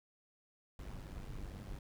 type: noise with amplitude modulation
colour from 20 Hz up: brown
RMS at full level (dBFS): -43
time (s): 0.79-1.79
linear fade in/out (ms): 2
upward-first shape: sine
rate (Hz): 97.8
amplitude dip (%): 65
effects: none